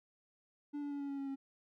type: tone with pitch steps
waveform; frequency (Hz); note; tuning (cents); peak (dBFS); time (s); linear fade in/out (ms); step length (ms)
triangle; 290.8 / 287.6 / 284.5 / 281.4 / 278.3 / 275.3 / 272.3; D4 / D4 / C#4 / C#4 / C#4 / C#4 / C#4; -17 / -36 / +45 / +26 / +7 / -12 / -31; -36; 0.73-1.36; 20; 90
effects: none